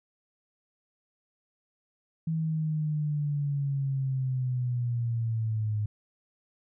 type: linear sweep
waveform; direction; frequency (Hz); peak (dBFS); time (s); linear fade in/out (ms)
sine; down; 162.3 to 104.7; -26; 2.27-5.86; 5
effects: none

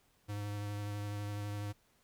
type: tone with vibrato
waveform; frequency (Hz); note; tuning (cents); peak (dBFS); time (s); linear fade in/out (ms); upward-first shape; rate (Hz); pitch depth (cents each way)
square; 103; G#2; -14; -38; 0.28-1.73; 20; triangle; 12; 17
effects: pink hiss -71 dBFS RMS until 2.03 s

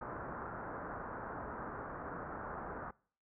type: low-pass noise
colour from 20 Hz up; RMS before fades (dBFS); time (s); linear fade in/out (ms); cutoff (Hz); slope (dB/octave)
white; -44; 0.01-2.91; 5; 1500; 48
effects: noise-tail reverb RT60 0.5 s tail -24 dB re dry

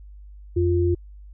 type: tone pair together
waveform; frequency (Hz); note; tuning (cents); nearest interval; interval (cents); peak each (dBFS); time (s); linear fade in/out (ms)
sine; 87.4 / 349.3; F2 / F4; +2 / 0; 2 octaves; 2398; -20; 0.56-0.95; 10
effects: added 50 Hz sine -40 dBFS peak until 1.33 s

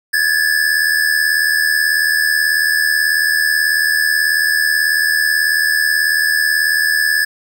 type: tone pair together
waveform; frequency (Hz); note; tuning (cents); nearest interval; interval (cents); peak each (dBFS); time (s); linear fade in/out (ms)
square; 1661.2 / 1739.5; G#6 / A6; 0 / -20; minor second; 80; -16; 0.13-7.25; 10
effects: none

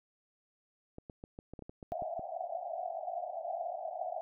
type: clicks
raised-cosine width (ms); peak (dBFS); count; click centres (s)
2; -32; 12; 0.984 / 1.098 / 1.239 / 1.389 / 1.536 / 1.592 / 1.623 / 1.695 / 1.828 / 1.92 / 2.022 / 2.194
type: band-pass noise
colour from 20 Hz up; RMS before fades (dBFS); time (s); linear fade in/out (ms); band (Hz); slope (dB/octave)
pink; -39; 1.92-4.21; 0; 640 to 740; 96
effects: none

